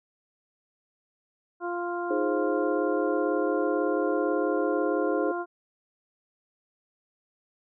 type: harmonic tone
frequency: 349.2 Hz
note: F4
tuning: in tune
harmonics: 1 / 2 / 3 / 4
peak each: -31 / -34 / -36 / -37 dBFS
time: 1.6-5.46 s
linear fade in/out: 50 ms
type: chord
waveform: sine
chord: Ab major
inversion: second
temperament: equal with one note detuned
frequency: 311.1 / 415.3 / 528.1 Hz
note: Eb4 / Ab4 / C5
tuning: 0 / 0 / +16 cents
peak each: -29 dBFS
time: 2.1-5.32 s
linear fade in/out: 10 ms
effects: none